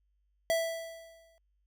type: tone with exponential decay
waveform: square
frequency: 659.3 Hz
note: E5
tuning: in tune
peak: -25 dBFS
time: 0.5-1.38 s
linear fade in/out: 0 ms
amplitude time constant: 190 ms
effects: added 50 Hz sine -70 dBFS peak until 1.66 s